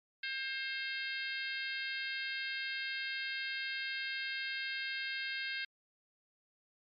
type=harmonic tone; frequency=532 Hz; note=C5; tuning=29 cents sharp; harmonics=3 / 4 / 5 / 6 / 7 / 8 / 9; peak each=-40 / -42 / -44 / -46 / -47 / -48 / -49 dBFS; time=0.23-5.65 s; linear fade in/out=5 ms; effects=MP3 96 kbps